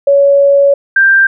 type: tone pair in turn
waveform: sine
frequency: 561 / 1580.3 Hz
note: C#5 / G6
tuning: +21 / +14 cents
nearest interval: octave + tritone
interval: 1793 cents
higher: second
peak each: -4 dBFS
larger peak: neither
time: 0.07-0.74 / 0.96-1.27 s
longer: first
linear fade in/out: 5 ms
effects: none